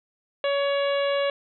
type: harmonic tone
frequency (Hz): 562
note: C#5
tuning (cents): +24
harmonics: 1 / 2 / 3 / 4 / 5 / 6 / 7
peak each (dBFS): -22 / -32 / -34 / -36 / -35 / -37 / -42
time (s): 0.44-1.3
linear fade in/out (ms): 2
effects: none